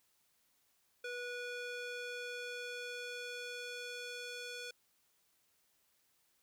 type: tone with band-pass filter sweep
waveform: square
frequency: 488.4 Hz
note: B4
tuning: 19 cents flat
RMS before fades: -44 dBFS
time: 1.04-4.71 s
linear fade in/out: 5 ms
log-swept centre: 1900 to 3700 Hz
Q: 0.77
effects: white hiss -75 dBFS RMS until 6.42 s